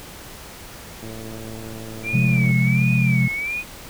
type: click train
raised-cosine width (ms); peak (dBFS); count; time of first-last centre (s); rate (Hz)
2; -24; 166; 1.03-2.516; 111
type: tone with vibrato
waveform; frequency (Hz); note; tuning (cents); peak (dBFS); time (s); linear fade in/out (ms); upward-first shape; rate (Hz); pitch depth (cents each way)
sine; 2327; D7; -17; -23; 2.03-3.64; 50; sine; 1.4; 110
type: chord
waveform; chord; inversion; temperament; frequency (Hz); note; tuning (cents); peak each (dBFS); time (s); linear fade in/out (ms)
sine; F minor; second; just; 130.96 / 174.61 / 209.5; C3 / F3 / Ab3; +2 / 0 / +15; -17 / -21 / -23; 2.13-3.28; 10
effects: pink hiss -39 dBFS RMS until 3.89 s

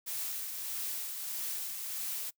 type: noise with tremolo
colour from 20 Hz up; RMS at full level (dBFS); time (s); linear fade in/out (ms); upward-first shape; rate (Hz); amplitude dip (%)
blue; -36; 0.06-2.31; 20; triangle; 1.6; 40
effects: noise-tail reverb RT60 0.1 s tail -23 dB re dry

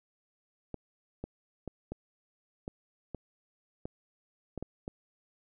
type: clicks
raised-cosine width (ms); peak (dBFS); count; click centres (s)
2; -24; 10; 0.743 / 1.24 / 1.677 / 1.92 / 2.679 / 3.147 / 3.855 / 4.577 / 4.626 / 4.879
effects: none

